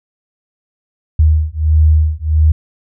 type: beating tone pair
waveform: sine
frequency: 77 / 78.5 Hz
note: D#2 / D#2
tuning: -17 / +16 cents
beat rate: 1.5 Hz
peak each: -11 dBFS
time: 1.19-2.52 s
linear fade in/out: 5 ms
effects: none